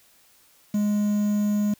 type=tone with quantisation; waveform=triangle; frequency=207.7 Hz; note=G#3; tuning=in tune; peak=-18 dBFS; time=0.74-1.74 s; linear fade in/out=5 ms; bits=7; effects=white hiss -58 dBFS RMS until 1.79 s